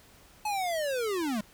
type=linear sweep; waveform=square; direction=down; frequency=862 to 198.4 Hz; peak=-29 dBFS; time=0.45-1.41 s; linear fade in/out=5 ms; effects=pink hiss -57 dBFS RMS until 1.53 s